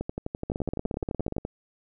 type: two click trains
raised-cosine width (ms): 2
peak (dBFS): -17 / -16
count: 18 / 16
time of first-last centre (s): 0.01-1.451 / 0.5-1.382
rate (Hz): 11.8 / 17
effects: none